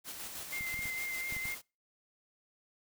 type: noise with tremolo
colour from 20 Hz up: white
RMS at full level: -42 dBFS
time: 0.04-1.62 s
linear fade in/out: 50 ms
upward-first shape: square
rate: 6.4 Hz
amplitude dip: 35%
type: tone with vibrato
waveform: sine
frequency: 2093 Hz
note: C7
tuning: in tune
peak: -36 dBFS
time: 0.52-1.55 s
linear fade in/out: 10 ms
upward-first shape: triangle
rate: 4.3 Hz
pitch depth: 28 cents each way
type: clicks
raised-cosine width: 5 ms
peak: -35 dBFS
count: 7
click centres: 0.609 / 0.742 / 0.792 / 0.856 / 1.324 / 1.366 / 1.455 s
effects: noise-tail reverb RT60 0.3 s tail -25 dB re dry